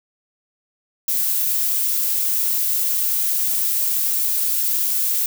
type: noise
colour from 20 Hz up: violet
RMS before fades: -20 dBFS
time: 1.08-5.26 s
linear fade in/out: 2 ms
effects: none